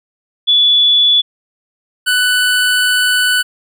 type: tone pair in turn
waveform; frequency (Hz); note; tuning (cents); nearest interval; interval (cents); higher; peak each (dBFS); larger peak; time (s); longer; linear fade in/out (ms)
sine / 25% pulse; 3437 / 1491.7; A7 / F#6; -41 / +14; octave + major second; 1445; first; -7; neither; 0.47-1.22 / 2.06-3.43; second; 20
effects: none